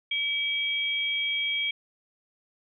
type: tone pair together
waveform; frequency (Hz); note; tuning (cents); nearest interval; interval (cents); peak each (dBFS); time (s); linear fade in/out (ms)
sine; 2300 / 3253; D7 / G#7; -37 / -37; tritone; 600; -28; 0.11-1.71; 5
effects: none